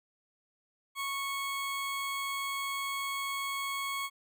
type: tone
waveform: 20% pulse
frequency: 1103 Hz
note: C#6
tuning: 9 cents flat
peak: -28 dBFS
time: 0.95-4.1 s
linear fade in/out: 50 ms
effects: none